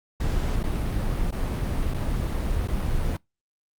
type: noise with dropouts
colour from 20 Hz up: brown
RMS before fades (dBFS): -25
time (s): 0.2-3.17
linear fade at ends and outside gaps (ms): 5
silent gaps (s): 0.632-0.637 / 1.309-1.323 / 1.939-1.943 / 2.676-2.683
effects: noise-tail reverb RT60 0.2 s tail -25 dB re dry + Opus 48 kbps